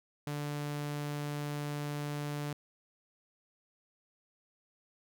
sawtooth tone, 146.5 Hz, D3, 4 cents flat, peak -31 dBFS, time 0.27-2.53 s, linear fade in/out 2 ms, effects none

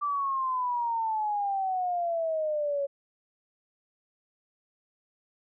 sine exponential sweep, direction down, 1174.7 to 554.4 Hz, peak -26 dBFS, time 0.01-2.87 s, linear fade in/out 20 ms, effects none

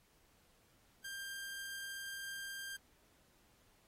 sawtooth tone, 1591 Hz, G6, 25 cents sharp, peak -40 dBFS, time 1.04-2.77 s, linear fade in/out 10 ms, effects pink hiss -71 dBFS RMS until 3.87 s + AAC 48 kbps

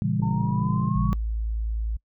sine chord, A# diminished seventh, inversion none, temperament just, 116.54 / 139.85 / 167.82 / 201.4 Hz, A#2 / C#3 / E3 / G3, 0 / +16 / +31 / +47 cents, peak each -27 dBFS, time 0.02-1.13 s, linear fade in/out 0 ms
click train, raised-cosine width 3 ms, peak -27 dBFS, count 39, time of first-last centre 0.2-0.887 s, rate 55.3 Hz
sine exponential sweep, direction up, 897 to 1136 Hz, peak -32 dBFS, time 0.22-1.14 s, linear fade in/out 10 ms
sine tone, 55 Hz, A1, in tune, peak -24 dBFS, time 0.95-1.97 s, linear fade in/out 10 ms
effects noise-tail reverb RT60 0.1 s tail -24 dB re dry

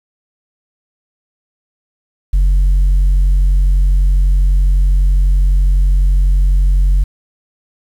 sine tone, 45.98 Hz, F#1, 10 cents flat, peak -5 dBFS, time 2.33-7.04 s, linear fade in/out 10 ms, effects tanh soft clip ceiling -7 dBFS + 7-bit

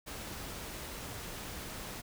pink noise, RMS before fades -43 dBFS, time 0.06-2.02 s, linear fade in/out 20 ms, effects none

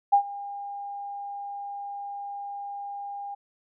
sine tone with ADSR envelope, 806 Hz, G5, 48 cents sharp, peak -13 dBFS, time 0.12-3.35 s, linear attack 16 ms, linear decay 87 ms, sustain -20 dB, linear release 11 ms, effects none

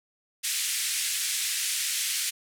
white band-pass noise, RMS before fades -29 dBFS, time 0.43-2.31 s, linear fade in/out 20 ms, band 1900 to 11000 Hz, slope 24 dB/octave, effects none

